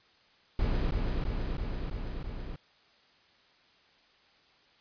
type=noise with echo; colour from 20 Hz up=brown; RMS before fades=-28 dBFS; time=0.59-0.91 s; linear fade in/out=2 ms; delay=330 ms; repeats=5; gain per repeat=-2 dB; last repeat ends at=2.56 s; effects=white hiss -63 dBFS RMS until 4.8 s + resampled to 11025 Hz